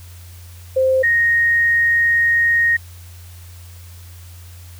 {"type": "tone pair in turn", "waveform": "sine", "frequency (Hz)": [523.3, 1864.8], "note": ["C5", "A#6"], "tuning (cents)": [0, 0], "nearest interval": "octave + minor seventh", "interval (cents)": 2200, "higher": "second", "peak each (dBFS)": -12, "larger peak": "neither", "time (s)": [[0.76, 1.03], [1.03, 2.77]], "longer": "second", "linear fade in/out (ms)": 10, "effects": ["added 87 Hz sine -36 dBFS peak until 4.79 s", "white hiss -46 dBFS RMS until 4.79 s"]}